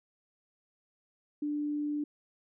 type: tone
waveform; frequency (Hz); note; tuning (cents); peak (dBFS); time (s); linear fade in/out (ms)
sine; 295.1; D4; +8; -30; 1.42-2.04; 5
effects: none